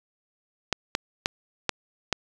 clicks, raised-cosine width 0.2 ms, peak -5 dBFS, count 5, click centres 0.727 / 0.951 / 1.259 / 1.693 / 2.127 s, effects resampled to 24000 Hz + 7-bit

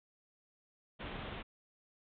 pink low-pass noise, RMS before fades -44 dBFS, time 0.99-1.43 s, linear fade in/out 20 ms, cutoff 3700 Hz, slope 96 dB/octave, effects none

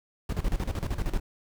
brown noise with tremolo, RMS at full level -27 dBFS, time 0.29-1.2 s, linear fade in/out 5 ms, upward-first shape square, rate 13 Hz, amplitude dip 75%, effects none

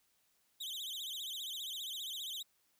40% pulse tone with vibrato, 3428 Hz, A7, 46 cents flat, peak -39 dBFS, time 0.6-2.43 s, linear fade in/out 10 ms, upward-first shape sine, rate 15 Hz, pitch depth 210 cents each way, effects white hiss -75 dBFS RMS until 2.79 s

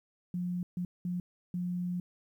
sine tone bursts at uneven times, 178.1 Hz, F3, 34 cents sharp, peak -31 dBFS, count 4, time 0.34-0.63 / 0.77-0.85 / 1.05-1.2 / 1.54-2 s, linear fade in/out 2 ms, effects 11-bit

